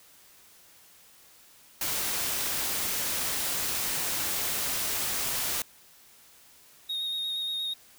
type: noise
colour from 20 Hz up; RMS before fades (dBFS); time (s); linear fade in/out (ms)
white; -30; 1.81-5.62; 2
type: tone with vibrato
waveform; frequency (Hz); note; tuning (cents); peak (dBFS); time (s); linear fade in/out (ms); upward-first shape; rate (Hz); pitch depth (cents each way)
triangle; 3729; A#7; 0; -28; 6.89-7.74; 10; square; 8.5; 15
effects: white hiss -56 dBFS RMS until 7.98 s